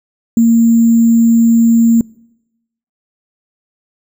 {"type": "tone with sample-and-hold", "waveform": "sine", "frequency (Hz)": 230, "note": "A#3", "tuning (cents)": -23, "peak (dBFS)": -5, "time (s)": [0.37, 2.01], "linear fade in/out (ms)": 2, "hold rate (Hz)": 7350, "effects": ["noise-tail reverb RT60 0.9 s tail -25 dB re dry"]}